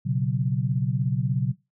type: chord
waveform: sine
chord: B suspended second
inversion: none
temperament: equal with one note detuned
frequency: 121.98 / 138.59 / 185 Hz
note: B2 / C#3 / F#3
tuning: -21 / 0 / 0 cents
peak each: -26 / -24 / -28 dBFS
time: 0.05-1.53 s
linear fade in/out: 20 ms
effects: noise-tail reverb RT60 0.2 s tail -17 dB re dry